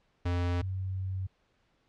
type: tone pair in turn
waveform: square / sine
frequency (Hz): 88 / 94.45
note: F2 / F#2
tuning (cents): +14 / +36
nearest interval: minor second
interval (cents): 122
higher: second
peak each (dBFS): -28 / -31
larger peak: first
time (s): 0.25-0.62 / 0.62-1.27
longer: second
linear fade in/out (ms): 10
effects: pink hiss -71 dBFS RMS until 1.88 s + low-pass 4000 Hz 12 dB/octave